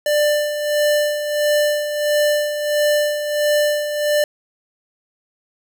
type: tone with tremolo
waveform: square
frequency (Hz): 593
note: D5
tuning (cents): +17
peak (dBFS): -14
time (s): 0.06-4.24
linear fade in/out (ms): 2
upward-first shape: sine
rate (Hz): 1.5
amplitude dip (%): 60
effects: none